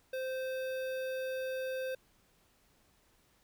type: tone with notch filter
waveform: square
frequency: 520 Hz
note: C5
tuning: 11 cents flat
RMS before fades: -37 dBFS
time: 0.13-1.95 s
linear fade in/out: 5 ms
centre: 7300 Hz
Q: 0.76
effects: pink hiss -69 dBFS RMS until 3.43 s